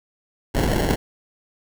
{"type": "noise with sample-and-hold", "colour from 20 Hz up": "pink", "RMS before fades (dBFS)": -20, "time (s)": [0.54, 0.96], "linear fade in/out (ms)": 20, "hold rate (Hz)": 1225, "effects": []}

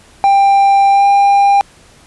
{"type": "tone with pitch glide", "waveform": "triangle", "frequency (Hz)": [792, 800.3], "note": ["G5", "G5"], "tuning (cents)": [18, 36], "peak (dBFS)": -4, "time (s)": [0.24, 1.61], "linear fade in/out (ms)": 0, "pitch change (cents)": 18, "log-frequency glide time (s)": [0.91, 1.06], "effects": ["pink hiss -44 dBFS RMS until 2.06 s", "resampled to 24000 Hz"]}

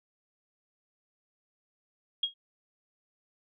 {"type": "tone with exponential decay", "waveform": "sine", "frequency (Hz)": 3275, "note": "G#7", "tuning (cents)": -25, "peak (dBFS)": -22, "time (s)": [2.23, 2.34], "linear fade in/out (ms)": 5, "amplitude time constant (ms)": 23, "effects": []}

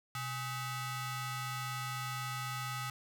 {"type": "ring-modulated tone", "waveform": "sawtooth", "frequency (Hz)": 698, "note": "F5", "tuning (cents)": -1, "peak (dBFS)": -30, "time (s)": [0.15, 2.9], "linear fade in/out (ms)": 2, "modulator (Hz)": 571, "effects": []}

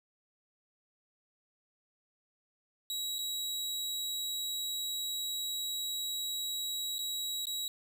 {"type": "tone with dropouts", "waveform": "sawtooth", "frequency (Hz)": 3870, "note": "B7", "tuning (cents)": -36, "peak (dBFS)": -31, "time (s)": [2.9, 7.68], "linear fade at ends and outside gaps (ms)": 1, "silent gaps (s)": [[3.184, 3.189], [6.983, 6.99], [7.455, 7.469]], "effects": []}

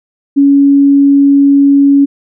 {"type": "tone", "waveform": "sine", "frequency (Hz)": 280, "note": "C#4", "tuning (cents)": 18, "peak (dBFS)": -3, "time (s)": [0.36, 2.06], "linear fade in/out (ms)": 20, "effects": []}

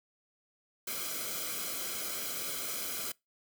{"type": "noise with comb filter", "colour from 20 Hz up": "white", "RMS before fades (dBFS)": -37, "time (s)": [0.87, 3.12], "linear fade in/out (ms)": 5, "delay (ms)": 1.1, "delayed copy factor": -0.75, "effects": ["noise-tail reverb RT60 0.2 s tail -24 dB re dry"]}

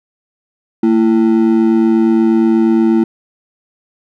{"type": "ring-modulated tone", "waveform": "triangle", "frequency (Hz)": 280, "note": "C#4", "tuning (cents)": 18, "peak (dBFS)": -3, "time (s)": [0.83, 3.04], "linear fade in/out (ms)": 5, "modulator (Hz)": 54.2, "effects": []}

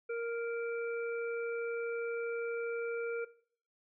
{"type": "harmonic tone", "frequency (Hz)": 466.2, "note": "A#4", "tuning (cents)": 0, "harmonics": [1, 3, 5], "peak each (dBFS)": [-34, -44, -48], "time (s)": [0.09, 3.25], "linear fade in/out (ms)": 10, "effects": ["noise-tail reverb RT60 0.5 s tail -17 dB re dry"]}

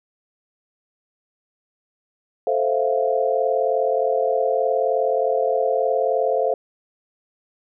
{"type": "chord", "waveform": "sine", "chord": "F major seventh", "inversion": "first", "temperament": "equal", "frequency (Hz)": [440, 523.3, 659.3, 698.5], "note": ["A4", "C5", "E5", "F5"], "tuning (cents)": [0, 0, 0, 0], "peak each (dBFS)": [-23, -21, -25, -24], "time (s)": [2.47, 6.54], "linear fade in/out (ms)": 2, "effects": []}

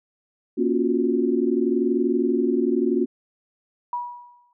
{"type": "chord", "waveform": "sine", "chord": "Gb major seventh", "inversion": "first", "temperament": "equal with one note detuned", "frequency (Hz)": [237.2, 277.2, 349.2, 370], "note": ["Bb3", "Db4", "F4", "Gb4"], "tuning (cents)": [30, 0, 0, 0], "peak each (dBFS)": -24, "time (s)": [0.57, 3.06], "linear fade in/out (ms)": 20}
{"type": "tone with exponential decay", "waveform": "sine", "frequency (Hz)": 969, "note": "B5", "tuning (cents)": -33, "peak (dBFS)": -22, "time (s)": [3.93, 4.53], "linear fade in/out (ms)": 2, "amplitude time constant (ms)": 130}
{"effects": []}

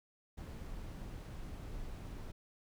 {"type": "noise", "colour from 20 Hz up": "brown", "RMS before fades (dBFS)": -45, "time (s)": [0.37, 2.32], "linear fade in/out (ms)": 10, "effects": []}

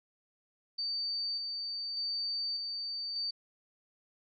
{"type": "tone with tremolo", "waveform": "sine", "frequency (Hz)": 4598, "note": "D8", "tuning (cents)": -37, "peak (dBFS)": -32, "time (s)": [0.78, 3.31], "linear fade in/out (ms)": 10, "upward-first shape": "square", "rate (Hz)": 0.84, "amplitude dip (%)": 30, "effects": []}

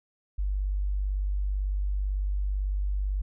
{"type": "tone", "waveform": "sine", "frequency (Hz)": 49, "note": "G1", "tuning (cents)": 0, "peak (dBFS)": -25, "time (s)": [0.38, 3.22], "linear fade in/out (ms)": 10, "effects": []}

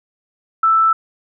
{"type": "tone", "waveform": "sine", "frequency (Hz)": 1322, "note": "E6", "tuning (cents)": 5, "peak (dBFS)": -10, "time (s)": [0.63, 0.93], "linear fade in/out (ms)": 5, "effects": []}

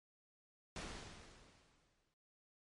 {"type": "noise with exponential decay", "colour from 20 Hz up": "pink", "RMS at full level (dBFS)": -44, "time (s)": [0.76, 2.14], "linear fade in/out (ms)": 1, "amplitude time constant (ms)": 300, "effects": ["low-pass 7000 Hz 12 dB/octave", "MP3 48 kbps"]}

